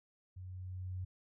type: tone with level ramp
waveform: sine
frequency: 92.1 Hz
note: F#2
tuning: 7 cents flat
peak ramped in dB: -45 to -37 dBFS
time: 0.36-1.05 s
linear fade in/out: 10 ms
effects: none